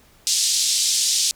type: band-pass noise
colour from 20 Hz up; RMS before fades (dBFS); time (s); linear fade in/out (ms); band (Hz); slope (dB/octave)
pink; -20; 0.27-1.31; 0; 4000 to 8600; 24
effects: pink hiss -54 dBFS RMS until 1.35 s